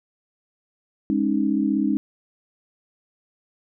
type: tone cluster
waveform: sine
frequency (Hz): 206.8 / 272.6 / 308.5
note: G#3 / C#4 / D#4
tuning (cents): -7 / -29 / -15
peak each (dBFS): -23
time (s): 1.1-1.97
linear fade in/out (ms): 0
effects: none